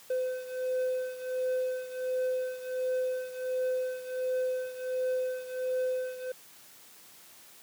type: beating tone pair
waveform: triangle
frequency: 510 / 511.4 Hz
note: C5 / C5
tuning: -44 / -40 cents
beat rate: 1.4 Hz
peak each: -29 / -33 dBFS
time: 0.1-6.32 s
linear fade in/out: 5 ms
effects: white hiss -54 dBFS RMS until 7.62 s + high-pass 100 Hz 12 dB/octave